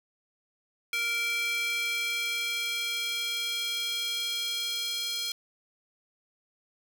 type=tone with high-pass filter sweep; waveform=square; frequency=466.2 Hz; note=A#4; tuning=in tune; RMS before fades=-31 dBFS; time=0.93-5.32 s; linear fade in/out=2 ms; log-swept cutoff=2200 to 3700 Hz; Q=3; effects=9-bit